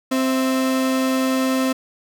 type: tone pair together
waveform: 35% pulse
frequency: 261.6 / 659.3 Hz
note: C4 / E5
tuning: 0 / 0 cents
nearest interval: octave + major third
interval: 1600 cents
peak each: -16 / -27 dBFS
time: 0.11-1.73 s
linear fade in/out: 10 ms
effects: none